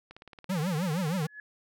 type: click train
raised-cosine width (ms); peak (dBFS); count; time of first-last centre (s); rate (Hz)
0.3; -31; 11; 0.11-0.666; 18
type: tone with vibrato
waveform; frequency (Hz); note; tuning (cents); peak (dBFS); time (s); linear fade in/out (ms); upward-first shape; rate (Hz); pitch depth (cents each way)
square; 170.2; F3; -44; -28; 0.49-1.27; 10; triangle; 6.4; 280
type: tone with exponential growth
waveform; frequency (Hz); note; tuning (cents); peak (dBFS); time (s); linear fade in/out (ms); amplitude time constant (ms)
sine; 1700; G#6; +40; -38; 1.17-1.4; 2; 48
effects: none